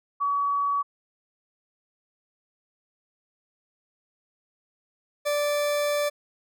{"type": "tone pair in turn", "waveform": ["sine", "40% pulse"], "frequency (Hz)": [1134, 585], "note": ["C#6", "D5"], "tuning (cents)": [39, -7], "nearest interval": "major seventh", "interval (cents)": 1146, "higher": "first", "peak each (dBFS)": -22, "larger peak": "neither", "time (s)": [[0.2, 0.83], [5.25, 6.1]], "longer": "second", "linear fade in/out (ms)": 20, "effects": []}